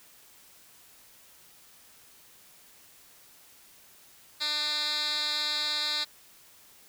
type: tone with band-pass filter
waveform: 10% pulse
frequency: 299.3 Hz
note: D4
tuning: 33 cents sharp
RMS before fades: -30 dBFS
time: 4.4-6.05 s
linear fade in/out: 20 ms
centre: 3900 Hz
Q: 4.4
effects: white hiss -56 dBFS RMS until 6.88 s